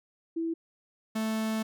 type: tone pair in turn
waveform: sine / 45% pulse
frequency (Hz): 329.6 / 219.9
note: E4 / A3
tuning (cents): 0 / -1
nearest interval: perfect fifth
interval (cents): 701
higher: first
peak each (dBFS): -28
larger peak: neither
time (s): 0.36-0.54 / 1.15-1.63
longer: second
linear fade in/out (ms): 10
effects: none

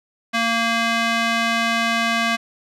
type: tone with band-pass filter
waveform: square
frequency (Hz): 230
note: A#3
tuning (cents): -23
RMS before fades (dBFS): -20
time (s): 0.33-2.37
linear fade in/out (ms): 20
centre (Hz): 2200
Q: 0.88
effects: none

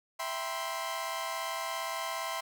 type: chord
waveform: sawtooth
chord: C major seventh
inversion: first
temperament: equal with one note detuned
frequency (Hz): 659.3 / 784 / 969.1 / 1046.5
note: E5 / G5 / B5 / C6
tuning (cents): 0 / 0 / -33 / 0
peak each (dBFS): -35 / -38 / -39 / -33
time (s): 0.19-2.41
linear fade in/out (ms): 10
effects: none

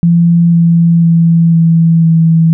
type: tone with pitch steps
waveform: sine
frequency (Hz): 170 / 168.34 / 166.69 / 165.07 / 163.45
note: F3 / E3 / E3 / E3 / E3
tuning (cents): -46 / +37 / +20 / +3 / -14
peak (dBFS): -4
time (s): 0.03-2.53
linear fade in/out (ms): 0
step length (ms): 500
effects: none

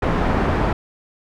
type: low-pass noise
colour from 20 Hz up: pink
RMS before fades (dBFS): -19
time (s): 0.02-0.73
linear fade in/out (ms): 5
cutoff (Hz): 1400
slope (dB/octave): 12
effects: none

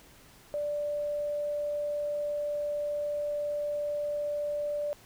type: tone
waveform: sine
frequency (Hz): 587.3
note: D5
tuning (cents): 0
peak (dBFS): -29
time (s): 0.54-4.93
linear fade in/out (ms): 0
effects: pink hiss -56 dBFS RMS until 5.05 s

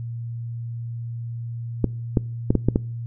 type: clicks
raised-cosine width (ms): 3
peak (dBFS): -4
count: 6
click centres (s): 1.843 / 2.172 / 2.505 / 2.553 / 2.686 / 2.759
effects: noise-tail reverb RT60 0.5 s tail -24 dB re dry + added 117 Hz sine -28 dBFS peak until 3.06 s

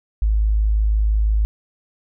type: tone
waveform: sine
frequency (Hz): 53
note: G#1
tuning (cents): +36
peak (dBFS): -14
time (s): 0.22-1.45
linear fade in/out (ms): 0
effects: none

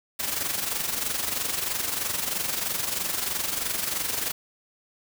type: noise with amplitude modulation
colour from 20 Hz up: white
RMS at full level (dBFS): -26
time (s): 0.19-4.32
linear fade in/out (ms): 10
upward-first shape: sine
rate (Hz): 23.1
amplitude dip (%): 60
effects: none

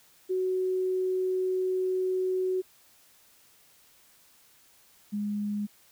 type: tone pair in turn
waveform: sine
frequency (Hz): 371.8 / 206.7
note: F#4 / G#3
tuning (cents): +8 / -8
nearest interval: minor seventh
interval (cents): 1016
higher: first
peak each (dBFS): -25 / -28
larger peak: first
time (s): 0.29-2.62 / 5.12-5.67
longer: first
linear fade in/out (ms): 20
effects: white hiss -60 dBFS RMS until 5.91 s

